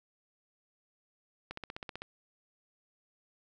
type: click train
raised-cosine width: 0.3 ms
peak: -24 dBFS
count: 9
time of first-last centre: 1.51-2.02 s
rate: 15.7 Hz
effects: none